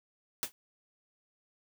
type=noise with exponential decay; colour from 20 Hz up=white; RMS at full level=-29 dBFS; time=0.43-0.52 s; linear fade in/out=0 ms; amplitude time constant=19 ms; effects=none